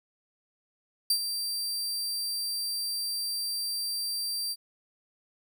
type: tone with ADSR envelope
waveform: sawtooth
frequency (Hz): 4700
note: D8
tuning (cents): +1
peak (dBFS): -18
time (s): 1.1-4.56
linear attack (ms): 4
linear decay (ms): 77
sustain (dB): -9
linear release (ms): 44
effects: none